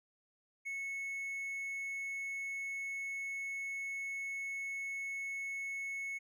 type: tone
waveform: triangle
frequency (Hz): 2200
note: C#7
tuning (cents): -14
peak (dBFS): -36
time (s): 0.65-6.19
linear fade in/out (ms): 20
effects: none